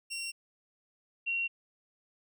20% pulse / sine tone pair in turn, 2743 / 2743 Hz, F7 / F7, -32 / -32 cents, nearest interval unison, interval 0 cents, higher neither, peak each -31 / -29 dBFS, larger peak second, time 0.1-0.32 / 1.26-1.48 s, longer neither, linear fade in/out 20 ms, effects none

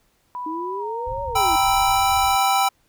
sine tone with pitch glide, 987.8 to 927 Hz, B5 to A#5, 0 to -10 cents, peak -27 dBFS, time 0.35-1.96 s, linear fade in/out 0 ms, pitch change -110 cents, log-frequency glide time 0.78-0.85 s
sine exponential two-way sweep, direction up then down, 308.1 to 568 to 308.1 Hz, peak -28 dBFS, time 0.46-1.56 s, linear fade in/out 5 ms, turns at 1.23 s
pink low-pass noise, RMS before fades -35 dBFS, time 1.06-2.36 s, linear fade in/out 5 ms, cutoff 110 Hz, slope 24 dB/octave
square chord, E minor, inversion first, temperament equal, 784 / 987.8 / 1318.5 Hz, G5 / B5 / E6, 0 / 0 / 0 cents, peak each -19 / -24 / -24 dBFS, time 1.35-2.69 s, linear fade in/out 10 ms
effects pink hiss -64 dBFS RMS until 2.88 s

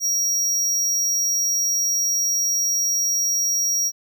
square tone, 5670 Hz, F8, 25 cents sharp, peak -19 dBFS, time 0-3.92 s, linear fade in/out 50 ms, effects none

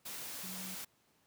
sine tone in noise, 186.5 Hz, F#3, 14 cents sharp, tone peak -47 dBFS, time 0.43-0.75 s, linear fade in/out 10 ms, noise white, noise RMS -44 dBFS, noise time 0.05-0.85 s, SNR -6 dB, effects pink hiss -72 dBFS RMS until 1.26 s + high-pass 100 Hz 12 dB/octave

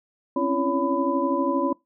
sine tone cluster, 266.6 / 279 / 337.1 / 563 / 1000 Hz, C4 / C#4 / E4 / C#5 / B5, +33 / +11 / +39 / +27 / +21 cents, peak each -27 dBFS, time 0.36-1.73 s, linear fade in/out 5 ms, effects noise-tail reverb RT60 0.2 s tail -24 dB re dry

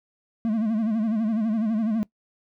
triangle tone with vibrato, 220 Hz, A3, in tune, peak -19 dBFS, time 0.45-2.03 s, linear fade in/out 0 ms, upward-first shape sine, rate 12 Hz, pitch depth 94 cents each way, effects noise-tail reverb RT60 0.1 s tail -21 dB re dry

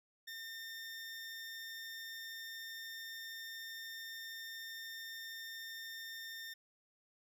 20% pulse tone, 1813 Hz, A#6, 49 cents flat, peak -40 dBFS, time 0.27-6.54 s, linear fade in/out 10 ms, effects none

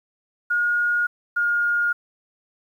sine tone pair in turn, 1434 / 1422.5 Hz, F6 / F6, +45 / +31 cents, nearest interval unison, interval 14 cents, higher first, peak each -18 dBFS, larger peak neither, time 0.5-1.07 / 1.36-1.93 s, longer neither, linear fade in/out 10 ms, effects 9-bit

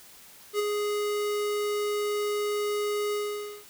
square tone with ADSR envelope, 415.3 Hz, G#4, in tune, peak -23 dBFS, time 0.53-3.65 s, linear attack 62 ms, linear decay 16 ms, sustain -4 dB, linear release 530 ms, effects white hiss -51 dBFS RMS until 3.69 s

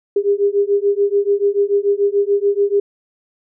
sine beating tone pair, 400.3 / 407.2 Hz, G4 / G#4, +36 / -34 cents, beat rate 6.9 Hz, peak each -16 dBFS, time 0.16-2.8 s, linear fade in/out 5 ms, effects none

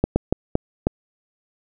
slowing click train, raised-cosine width 2 ms, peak -3 dBFS, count 5, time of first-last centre 0.04-0.869 s, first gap 120 ms, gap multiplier 1.38, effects none

